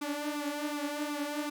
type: tone with flanger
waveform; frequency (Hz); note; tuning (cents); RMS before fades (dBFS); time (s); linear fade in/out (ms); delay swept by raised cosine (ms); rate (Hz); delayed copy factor
sawtooth; 293.7; D4; 0; -35; 0.01-1.5; 10; 0.79 to 5.59; 2.7; +0.65
effects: none